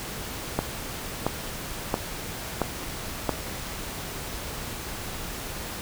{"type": "click train", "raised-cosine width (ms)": 1, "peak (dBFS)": -8, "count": 5, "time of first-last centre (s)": [0.59, 3.293], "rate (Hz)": 1.48, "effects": ["pink hiss -35 dBFS RMS until 5.81 s"]}